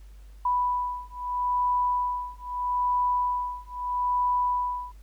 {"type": "beating tone pair", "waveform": "sine", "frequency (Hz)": [987.8, 988.58], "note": ["B5", "B5"], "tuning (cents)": [0, 1], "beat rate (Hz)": 0.78, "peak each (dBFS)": [-27, -27], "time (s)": [0.45, 4.92], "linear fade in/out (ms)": 5, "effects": ["added 50 Hz sine -44 dBFS peak until 5.02 s", "pink hiss -63 dBFS RMS until 5.02 s"]}